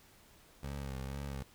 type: tone with vibrato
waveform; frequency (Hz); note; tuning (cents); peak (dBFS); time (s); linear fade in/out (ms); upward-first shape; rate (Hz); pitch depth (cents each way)
20% pulse; 68; C#2; -33; -34; 0.63-1.43; 5; sine; 2.1; 60
effects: pink hiss -62 dBFS RMS until 1.54 s